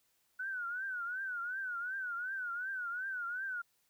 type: tone with vibrato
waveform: sine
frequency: 1480 Hz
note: F#6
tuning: in tune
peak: -36 dBFS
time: 0.39-3.62 s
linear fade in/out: 10 ms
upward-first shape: triangle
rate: 2.7 Hz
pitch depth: 140 cents each way
effects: white hiss -75 dBFS RMS until 3.89 s